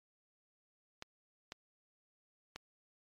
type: clicks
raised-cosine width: 0.2 ms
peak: -26 dBFS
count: 3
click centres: 1.024 / 1.521 / 2.56 s
effects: MP3 64 kbps